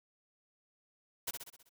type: noise with echo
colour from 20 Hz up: white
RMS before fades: -36 dBFS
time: 1.27-1.31 s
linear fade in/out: 10 ms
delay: 64 ms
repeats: 6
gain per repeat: -5 dB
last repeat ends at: 1.694 s
effects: none